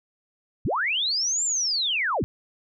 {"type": "linear two-way sweep", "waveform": "sine", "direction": "up then down", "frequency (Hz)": [36.83, 7459, 36.83], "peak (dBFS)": -22, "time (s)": [0.65, 2.24], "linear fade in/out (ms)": 0, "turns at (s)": 1.44, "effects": []}